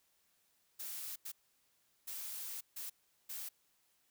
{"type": "noise bursts at uneven times", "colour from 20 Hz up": "blue", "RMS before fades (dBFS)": -44, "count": 5, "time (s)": [[0.79, 1.16], [1.25, 1.32], [2.07, 2.61], [2.76, 2.9], [3.29, 3.49]], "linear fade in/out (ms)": 10, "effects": ["white hiss -75 dBFS RMS until 4.1 s"]}